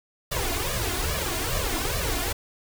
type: noise with flanger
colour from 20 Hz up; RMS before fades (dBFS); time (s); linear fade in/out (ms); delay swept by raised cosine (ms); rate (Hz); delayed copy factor
pink; -27; 0.31-2.33; 10; 1.7 to 2.9; 2.4; +1
effects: none